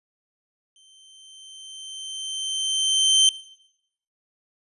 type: tone with exponential growth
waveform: sawtooth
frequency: 3111 Hz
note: G7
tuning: 14 cents flat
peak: -10 dBFS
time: 0.76-3.29 s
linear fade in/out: 1 ms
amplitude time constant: 550 ms
effects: noise-tail reverb RT60 0.8 s tail -19 dB re dry + resampled to 24000 Hz